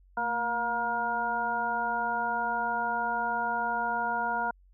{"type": "harmonic tone with a mistuned harmonic", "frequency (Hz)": 236.9, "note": "A#3", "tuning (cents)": 28, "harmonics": [1, 2, 3, 4, 6], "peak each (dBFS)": [-41, -41, -33, -30, -32], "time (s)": [0.17, 4.51], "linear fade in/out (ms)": 5, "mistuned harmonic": 1, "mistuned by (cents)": -76, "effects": ["added 46 Hz sine -56 dBFS peak until 4.73 s"]}